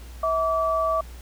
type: tone pair together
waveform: sine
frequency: 647 / 1152.8 Hz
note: E5 / D6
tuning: -32 / -33 cents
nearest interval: minor seventh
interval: 999 cents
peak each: -23 dBFS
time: 0.23-1.01 s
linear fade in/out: 5 ms
effects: added 60 Hz sine -38 dBFS peak until 1.21 s + pink hiss -49 dBFS RMS until 1.21 s